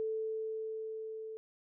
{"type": "tone with level ramp", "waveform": "sine", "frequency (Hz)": 440, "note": "A4", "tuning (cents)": 0, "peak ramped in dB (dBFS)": [-32, -41], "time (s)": [0, 1.37], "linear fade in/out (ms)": 0, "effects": []}